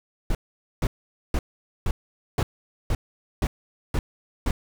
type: noise bursts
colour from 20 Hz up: brown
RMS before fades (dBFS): -22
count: 9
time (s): 0.3-4.51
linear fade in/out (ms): 2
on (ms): 50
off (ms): 470
effects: none